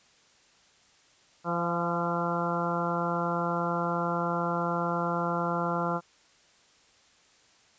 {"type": "harmonic tone with a mistuned harmonic", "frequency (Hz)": 171.2, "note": "F3", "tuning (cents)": -34, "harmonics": [1, 2, 3, 4, 5, 6, 7, 8], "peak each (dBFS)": [-32, -36, -34, -35, -36, -35, -37, -34], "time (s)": [1.44, 6.01], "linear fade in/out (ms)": 50, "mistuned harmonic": 4, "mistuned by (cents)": 21, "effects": ["white hiss -61 dBFS RMS until 7.78 s", "resampled to 16000 Hz"]}